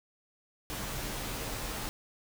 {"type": "noise with comb filter", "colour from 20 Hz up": "pink", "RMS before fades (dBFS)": -37, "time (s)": [0.7, 1.89], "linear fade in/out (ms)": 0, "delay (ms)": 12, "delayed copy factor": -0.6, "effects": []}